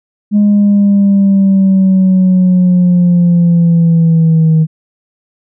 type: linear sweep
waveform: sine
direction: down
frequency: 207.7 to 157.7 Hz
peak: -3 dBFS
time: 0.31-4.67 s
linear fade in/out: 50 ms
effects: tanh soft clip ceiling -3 dBFS